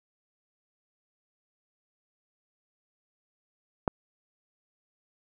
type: click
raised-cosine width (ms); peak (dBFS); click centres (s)
1; -10; 3.878
effects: none